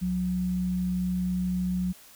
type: tone pair together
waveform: sine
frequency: 68.14 / 181.9 Hz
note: C#2 / F#3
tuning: -29 / -29 cents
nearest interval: octave + perfect fourth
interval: 1700 cents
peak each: -37 / -25 dBFS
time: 0.01-1.93 s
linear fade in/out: 20 ms
effects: white hiss -52 dBFS RMS until 2.15 s